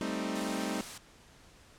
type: chord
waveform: sawtooth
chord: A half-diminished seventh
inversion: third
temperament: equal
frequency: 196 / 220 / 261.6 / 311.1 Hz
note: G3 / A3 / C4 / Eb4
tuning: 0 / 0 / 0 / 0 cents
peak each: -34 dBFS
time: 0.01-0.81 s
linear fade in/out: 0 ms
type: noise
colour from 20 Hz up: white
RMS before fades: -43 dBFS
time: 0.35-0.98 s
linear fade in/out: 5 ms
effects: pink hiss -58 dBFS RMS until 1.78 s + low-pass 9000 Hz 12 dB/octave